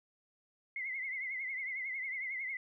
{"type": "tone with vibrato", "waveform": "sine", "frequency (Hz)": 2090, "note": "C7", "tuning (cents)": -2, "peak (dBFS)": -36, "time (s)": [0.76, 2.57], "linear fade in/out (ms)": 2, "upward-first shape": "triangle", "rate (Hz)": 11, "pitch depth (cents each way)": 100, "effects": []}